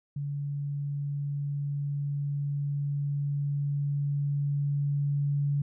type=tone with level ramp; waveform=sine; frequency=142.9 Hz; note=D3; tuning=47 cents flat; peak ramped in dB=-30 to -24 dBFS; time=0.16-5.62 s; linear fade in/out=5 ms; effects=none